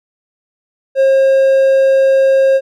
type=tone; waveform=triangle; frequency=537 Hz; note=C5; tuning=45 cents sharp; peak=-5 dBFS; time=0.95-2.61 s; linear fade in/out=50 ms; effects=none